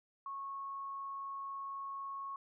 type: tone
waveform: sine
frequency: 1099 Hz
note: C#6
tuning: 15 cents flat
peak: -40 dBFS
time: 0.26-2.36 s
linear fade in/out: 2 ms
effects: none